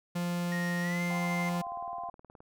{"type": "tone", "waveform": "45% pulse", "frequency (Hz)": 174.61, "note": "F3", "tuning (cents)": 0, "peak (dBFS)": -30, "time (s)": [0.15, 1.62], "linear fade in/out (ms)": 10}
{"type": "tone with pitch glide", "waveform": "triangle", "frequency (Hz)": [1864.7, 2093], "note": ["A#6", "C7"], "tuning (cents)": [0, 0], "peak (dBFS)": -34, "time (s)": [0.52, 1.49], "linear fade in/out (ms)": 0, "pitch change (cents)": 200, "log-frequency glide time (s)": [0.81, 1.02]}
{"type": "chord", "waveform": "sine", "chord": "F suspended second", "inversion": "none", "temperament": "equal with one note detuned", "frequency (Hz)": [698.5, 784, 1035.1], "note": ["F5", "G5", "C6"], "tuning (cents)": [0, 0, -19], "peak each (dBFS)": [-38, -42, -40], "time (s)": [1.1, 2.1], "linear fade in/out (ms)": 5}
{"type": "click train", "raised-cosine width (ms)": 1, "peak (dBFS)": -38, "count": 18, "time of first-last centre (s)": [1.51, 2.405], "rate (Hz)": 19}
{"effects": []}